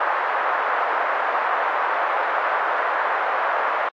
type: band-pass noise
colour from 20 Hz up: white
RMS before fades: -22 dBFS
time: 0-3.89 s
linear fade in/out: 5 ms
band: 570 to 1500 Hz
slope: 24 dB/octave
effects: AAC 64 kbps